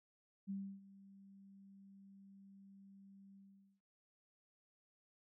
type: tone with ADSR envelope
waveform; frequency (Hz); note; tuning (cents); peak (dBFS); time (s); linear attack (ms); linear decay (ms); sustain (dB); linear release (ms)
sine; 196; G3; 0; -39; 0.47-3.81; 32; 300; -19; 440
effects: none